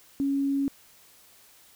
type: tone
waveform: sine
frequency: 277.2 Hz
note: C#4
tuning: in tune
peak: -23 dBFS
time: 0.2-0.68 s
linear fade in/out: 0 ms
effects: white hiss -56 dBFS RMS until 1.75 s